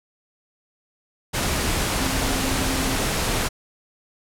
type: tone in noise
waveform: sine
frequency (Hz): 264.3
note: C4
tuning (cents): +18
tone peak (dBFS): -28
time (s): 1.98-2.97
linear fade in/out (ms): 20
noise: pink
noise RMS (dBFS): -23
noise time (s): 1.33-3.49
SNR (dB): -8
effects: low-pass 12000 Hz 12 dB/octave